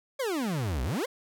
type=exponential two-way sweep; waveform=40% pulse; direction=down then up; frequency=573 to 58.27 to 573 Hz; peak=-27 dBFS; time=0.19-1.06 s; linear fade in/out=10 ms; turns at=0.83 s; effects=none